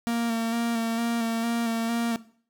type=tone with vibrato; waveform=45% pulse; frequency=230.7 Hz; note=A#3; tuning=18 cents flat; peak=-24 dBFS; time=0.07-2.16 s; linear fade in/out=0 ms; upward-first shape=square; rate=2.2 Hz; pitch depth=20 cents each way; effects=noise-tail reverb RT60 0.5 s tail -18 dB re dry